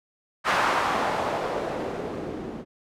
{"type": "noise with low-pass filter sweep", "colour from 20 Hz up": "blue", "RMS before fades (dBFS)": -27, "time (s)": [0.44, 2.65], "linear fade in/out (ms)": 50, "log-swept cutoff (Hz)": [1300, 270], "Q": 1.4, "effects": []}